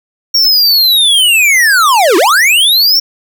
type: linear two-way sweep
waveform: square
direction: down then up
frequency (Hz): 5588 to 311.1 to 5588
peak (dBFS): -6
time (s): 0.34-3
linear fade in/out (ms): 10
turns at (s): 2.17
effects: none